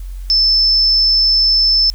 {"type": "tone", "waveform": "sine", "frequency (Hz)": 5274, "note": "E8", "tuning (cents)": 0, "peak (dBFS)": -9, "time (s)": [0.3, 1.9], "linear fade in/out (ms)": 0, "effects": ["added 45 Hz sine -24 dBFS peak until 1.94 s", "white hiss -48 dBFS RMS until 1.94 s"]}